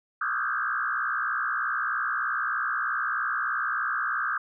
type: tone with frequency modulation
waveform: sine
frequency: 1400 Hz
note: F6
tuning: 4 cents sharp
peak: -25 dBFS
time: 0.21-4.38 s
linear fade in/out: 5 ms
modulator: 61.6 Hz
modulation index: 3.8
effects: none